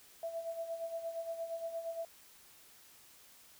sine tone with tremolo, 664 Hz, E5, 12 cents sharp, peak -35 dBFS, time 0.23-2.05 s, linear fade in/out 2 ms, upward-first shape sine, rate 8.6 Hz, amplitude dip 65%, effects white hiss -60 dBFS RMS until 3.59 s

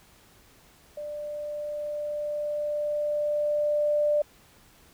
sine tone with level ramp, 593 Hz, D5, 17 cents sharp, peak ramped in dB -33 to -20 dBFS, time 0.97-4.22 s, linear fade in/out 5 ms, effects pink hiss -57 dBFS RMS until 4.93 s

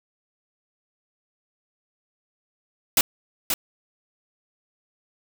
white noise with echo, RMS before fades -17 dBFS, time 2.97-3.01 s, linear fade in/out 2 ms, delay 530 ms, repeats 1, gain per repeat -6 dB, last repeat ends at 3.54 s, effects none

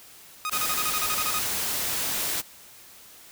sawtooth tone bursts, 1247 Hz, D#6, 3 cents sharp, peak -23 dBFS, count 12, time 0.45-1.387 s, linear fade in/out 0 ms, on 46 ms, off 35 ms
white noise, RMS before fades -28 dBFS, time 0.51-2.42 s, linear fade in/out 20 ms
effects white hiss -49 dBFS RMS until 3.31 s

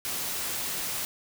white noise, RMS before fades -32 dBFS, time 0.05-1.05 s, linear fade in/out 0 ms, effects none

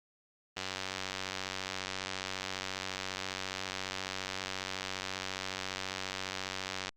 click train, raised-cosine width 0.2 ms, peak -18 dBFS, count 599, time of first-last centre 0.57-6.891 s, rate 94.6 Hz, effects Opus 32 kbps

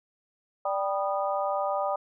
harmonic tone with a mistuned harmonic, 196 Hz, G3, in tune, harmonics 3 / 4 / 5 / 6, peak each -29 / -30 / -34 / -33 dBFS, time 0.65-1.96 s, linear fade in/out 5 ms, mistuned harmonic 6, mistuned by +79 cents, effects none

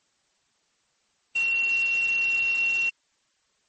sine tone in noise, 2733 Hz, F7, 38 cents flat, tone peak -21 dBFS, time 1.35-2.9 s, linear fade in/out 10 ms, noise white, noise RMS -39 dBFS, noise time 1.35-2.9 s, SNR +15 dB, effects white hiss -69 dBFS RMS until 3.68 s + MP3 32 kbps

